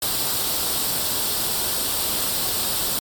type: noise with comb filter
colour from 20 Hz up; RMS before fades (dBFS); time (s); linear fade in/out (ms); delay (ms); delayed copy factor
white; -23; 0.02-2.99; 2; 0.23; +0.55
effects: MP3 96 kbps